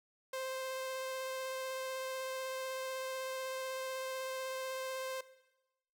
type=tone with vibrato; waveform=sawtooth; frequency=523.3 Hz; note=C5; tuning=in tune; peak=-34 dBFS; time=0.33-5.21 s; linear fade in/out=5 ms; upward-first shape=triangle; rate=16 Hz; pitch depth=11 cents each way; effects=noise-tail reverb RT60 1.0 s tail -17 dB re dry